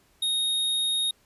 square tone, 3729 Hz, A#7, in tune, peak -24 dBFS, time 0.22-1.11 s, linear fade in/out 5 ms, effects pink hiss -63 dBFS RMS until 1.25 s + resampled to 32000 Hz

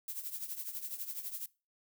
violet noise with tremolo, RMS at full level -38 dBFS, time 0.08-1.46 s, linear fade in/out 2 ms, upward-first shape triangle, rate 12 Hz, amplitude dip 80%, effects noise-tail reverb RT60 0.3 s tail -22 dB re dry

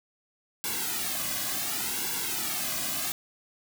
white noise with flanger, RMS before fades -31 dBFS, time 0.64-3.12 s, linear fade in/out 0 ms, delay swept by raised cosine 1.6 to 2.23 ms, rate 0.69 Hz, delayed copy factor -0.85, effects none

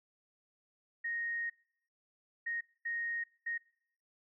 sine tone bursts at uneven times, 1864.7 Hz, A#6, in tune, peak -34 dBFS, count 4, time 1.04-1.5 / 2.46-2.61 / 2.85-3.24 / 3.46-3.58 s, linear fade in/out 10 ms, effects noise-tail reverb RT60 0.7 s tail -24 dB re dry

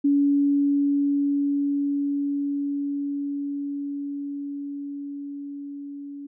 sine tone with level ramp, 283.6 Hz, C#4, 40 cents sharp, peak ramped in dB -16 to -34 dBFS, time 0.04-6.27 s, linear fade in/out 10 ms, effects none

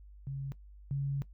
sine tone pair in turn, 136.8 / 139.11 Hz, C#3 / C#3, -23 / +6 cents, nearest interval unison, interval 29 cents, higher second, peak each -35 / -30 dBFS, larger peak second, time 0.27-0.52 / 0.91-1.22 s, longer second, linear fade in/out 0 ms, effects noise-tail reverb RT60 0.1 s tail -18 dB re dry + added 50 Hz sine -50 dBFS peak until 1.33 s

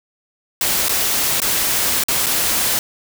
white noise with dropouts, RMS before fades -18 dBFS, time 0.61-2.79 s, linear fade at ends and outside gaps 1 ms, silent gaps 0.884-0.893 / 1.402-1.418 / 2.037-2.084 / 2.261-2.266 s, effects none

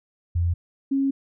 sine tone pair in turn, 86 / 273 Hz, F2 / C#4, -26 / -26 cents, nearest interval octave + minor sixth, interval 2000 cents, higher second, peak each -19 dBFS, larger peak neither, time 0.35-0.54 / 0.91-1.11 s, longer second, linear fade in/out 10 ms, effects none

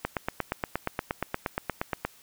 click train, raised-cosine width 0.5 ms, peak -12 dBFS, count 18, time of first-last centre 0.05-2.05 s, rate 8.5 Hz, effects white hiss -56 dBFS RMS until 2.22 s

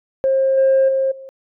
sine tone with level steps, 534 Hz, C5, 35 cents sharp, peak -12 / -9 / -14 / -33 dBFS, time 0.24-1.29 s, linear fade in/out 0 ms, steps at 0.57 / 0.88 / 1.11 s, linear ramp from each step 10 ms, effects tanh soft clip ceiling -8 dBFS

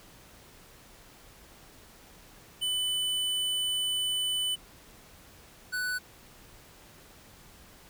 square tone pair in turn, 3000 / 1490.1 Hz, F#7 / F#6, +23 / +12 cents, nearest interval octave, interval 1211 cents, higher first, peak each -28 / -30 dBFS, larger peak first, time 2.61-4.56 / 5.72-5.99 s, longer first, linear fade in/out 20 ms, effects pink hiss -54 dBFS RMS until 7.89 s

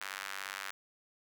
sawtooth tone with high-pass filter, 97.2 Hz, G2, 14 cents flat, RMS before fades -42 dBFS, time 0.01-0.71 s, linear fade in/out 0 ms, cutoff 1500 Hz, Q 1.6, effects none

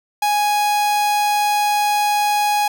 45% pulse tone, 830.6 Hz, G#5, in tune, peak -15 dBFS, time 0.22-2.68 s, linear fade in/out 5 ms, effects none

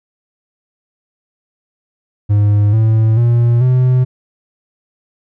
triangle tone with pitch steps, 103.3 / 110.71 / 118.66 / 127.18 Hz, G#2 / A2 / A#2 / C3, -9 / +11 / +31 / -49 cents, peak -6 dBFS, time 2.29-4.05 s, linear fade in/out 20 ms, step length 440 ms, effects none

